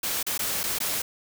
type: noise with dropouts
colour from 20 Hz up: white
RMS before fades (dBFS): -28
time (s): 0.03-1.02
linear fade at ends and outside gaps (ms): 5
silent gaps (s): 0.229-0.265 / 0.378-0.391 / 0.633-0.637 / 0.787-0.802
effects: none

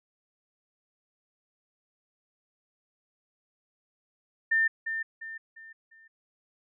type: tone with echo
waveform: sine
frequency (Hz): 1800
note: A6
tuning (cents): +39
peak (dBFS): -21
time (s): 4.51-4.68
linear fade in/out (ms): 10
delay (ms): 350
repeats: 4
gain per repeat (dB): -8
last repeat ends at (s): 6.08
effects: none

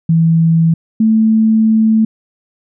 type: tone pair in turn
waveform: sine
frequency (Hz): 164 / 220.4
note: E3 / A3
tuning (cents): -9 / +3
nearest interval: perfect fourth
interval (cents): 512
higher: second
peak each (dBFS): -7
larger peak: neither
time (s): 0.09-0.74 / 1-2.05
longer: second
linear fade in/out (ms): 5
effects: none

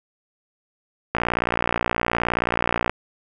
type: click train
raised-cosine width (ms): 0.5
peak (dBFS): -5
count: 104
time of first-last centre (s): 1.15-2.896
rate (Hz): 59
effects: none

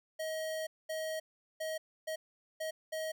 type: tone bursts at uneven times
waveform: square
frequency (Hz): 633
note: D#5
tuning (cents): +30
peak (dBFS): -36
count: 6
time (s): 0.19-0.67 / 0.89-1.2 / 1.6-1.78 / 2.07-2.16 / 2.6-2.71 / 2.92-3.12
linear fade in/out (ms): 10
effects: none

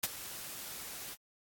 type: noise with ADSR envelope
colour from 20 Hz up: white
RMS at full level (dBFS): -29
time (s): 0.03-1.16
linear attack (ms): 7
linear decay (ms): 31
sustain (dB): -15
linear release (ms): 31
effects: AAC 64 kbps

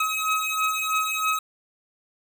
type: beating tone pair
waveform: 25% pulse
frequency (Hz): 1273 / 1276.1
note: D#6 / D#6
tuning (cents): +39 / +43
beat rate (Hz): 3.1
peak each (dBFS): -22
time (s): 0-1.39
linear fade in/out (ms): 5
effects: none

